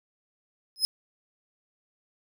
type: tone with exponential growth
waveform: 40% pulse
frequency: 5110 Hz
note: D#8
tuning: 45 cents sharp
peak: -16 dBFS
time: 0.76-0.85 s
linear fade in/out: 0 ms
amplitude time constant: 19 ms
effects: none